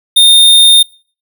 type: tone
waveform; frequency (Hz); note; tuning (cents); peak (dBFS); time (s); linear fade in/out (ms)
square; 3642; A#7; -41; -3; 0.16-0.83; 10
effects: noise-tail reverb RT60 0.4 s tail -22 dB re dry